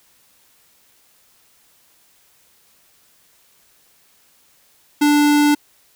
square tone, 293.7 Hz, D4, in tune, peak -12 dBFS, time 5.01-5.55 s, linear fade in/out 10 ms, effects white hiss -56 dBFS RMS until 5.95 s

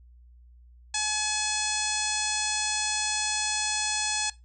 harmonic tone, 850 Hz, G#5, 40 cents sharp, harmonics 1 / 2 / 3 / 4 / 5 / 6 / 7 / 8 / 9 / 10, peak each -35 / -35 / -35 / -35 / -35 / -35 / -35 / -35 / -35 / -35 dBFS, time 0.94-4.3 s, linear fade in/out 5 ms, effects noise-tail reverb RT60 0.2 s tail -19 dB re dry + added 60 Hz sine -50 dBFS peak until 4.44 s

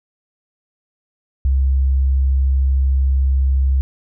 sine tone, 66.8 Hz, C2, 36 cents sharp, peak -12 dBFS, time 1.45-3.81 s, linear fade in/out 0 ms, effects none

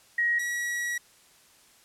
sine / 45% pulse tone pair in turn, 1893 / 1920.5 Hz, A#6 / B6, +26 / -49 cents, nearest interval unison, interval 25 cents, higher second, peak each -22 / -28 dBFS, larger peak first, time 0.18-0.39 / 0.39-0.98 s, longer second, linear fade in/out 5 ms, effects white hiss -58 dBFS RMS until 1.84 s + low-pass 11000 Hz 12 dB/octave

